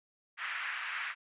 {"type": "band-pass noise", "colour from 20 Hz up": "pink", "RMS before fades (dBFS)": -38, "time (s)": [0.37, 1.15], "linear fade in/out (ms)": 50, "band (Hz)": [1400, 2500], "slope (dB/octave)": 24, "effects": ["resampled to 8000 Hz"]}